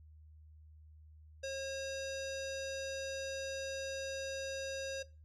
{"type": "tone with low-pass filter", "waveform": "square", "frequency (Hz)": 540, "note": "C#5", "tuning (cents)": -45, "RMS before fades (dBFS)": -40, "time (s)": [1.43, 5.03], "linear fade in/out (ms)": 10, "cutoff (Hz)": 6100, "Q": 2.6, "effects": ["noise-tail reverb RT60 0.3 s tail -19 dB re dry", "added 77 Hz sine -55 dBFS peak until 5.24 s"]}